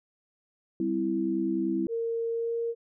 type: chord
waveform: sine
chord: C major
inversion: second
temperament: equal with one note detuned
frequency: 196 / 259.4 / 329.6 Hz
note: G3 / C4 / E4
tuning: 0 / -15 / 0 cents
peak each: -32 / -32 / -27 dBFS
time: 0.8-1.87 s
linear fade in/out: 2 ms
type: tone with pitch glide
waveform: sine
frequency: 460 to 464.5 Hz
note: A#4 to A#4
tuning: -23 to -6 cents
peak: -27 dBFS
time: 1.88-2.75 s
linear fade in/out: 50 ms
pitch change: +17 cents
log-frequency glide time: 2.3-2.55 s
effects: none